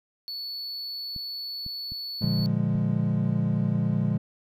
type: tone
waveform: triangle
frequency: 4435 Hz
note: C#8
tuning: in tune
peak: -31 dBFS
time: 0.28-2.46 s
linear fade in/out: 0 ms
type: clicks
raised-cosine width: 5 ms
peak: -28 dBFS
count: 6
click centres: 1.163 / 1.664 / 1.92 / 2.244 / 2.402 / 2.755 s
type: chord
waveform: triangle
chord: Bb dominant seventh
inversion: none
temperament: equal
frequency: 116.54 / 146.83 / 174.61 / 207.7 Hz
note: Bb2 / D3 / F3 / Ab3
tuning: 0 / 0 / 0 / 0 cents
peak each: -26 dBFS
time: 2.21-4.18 s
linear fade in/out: 10 ms
effects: none